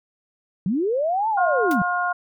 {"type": "linear two-way sweep", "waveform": "sine", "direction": "up then down", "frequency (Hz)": [164.81, 907, 164.81], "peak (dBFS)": -19, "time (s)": [0.66, 1.82], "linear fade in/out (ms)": 2, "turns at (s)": 1.29}
{"type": "harmonic tone", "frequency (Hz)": 356, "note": "F4", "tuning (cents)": 33, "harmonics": [2, 3, 4], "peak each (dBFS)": [-24, -26, -24], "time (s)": [1.37, 2.13], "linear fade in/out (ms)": 10}
{"type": "noise with exponential decay", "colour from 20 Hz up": "white", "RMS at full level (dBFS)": -29, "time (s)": [1.71, 1.78], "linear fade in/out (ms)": 1, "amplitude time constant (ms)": 15}
{"effects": []}